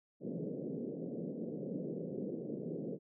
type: band-pass noise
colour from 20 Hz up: pink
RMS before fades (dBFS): -41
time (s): 0.2-2.99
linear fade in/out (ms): 50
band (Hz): 150 to 520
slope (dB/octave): 48
effects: none